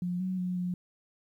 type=tone with pitch steps; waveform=sine; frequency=177.8 / 185.9 / 181.1 / 179.1 Hz; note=F3 / F#3 / F#3 / F3; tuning=+31 / +8 / -37 / +44 cents; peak=-29 dBFS; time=0.02-0.74 s; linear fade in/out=2 ms; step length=180 ms; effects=11-bit